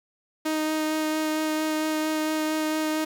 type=tone with vibrato; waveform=sawtooth; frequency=311.1 Hz; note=D#4; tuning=in tune; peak=-20 dBFS; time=0.45-3.05 s; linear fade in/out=10 ms; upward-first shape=sine; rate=4.4 Hz; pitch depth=10 cents each way; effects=8-bit